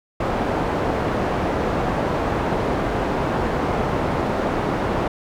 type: low-pass noise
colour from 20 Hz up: white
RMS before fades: -22 dBFS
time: 0.2-5.08 s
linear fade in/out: 5 ms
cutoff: 750 Hz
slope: 12 dB/octave
effects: none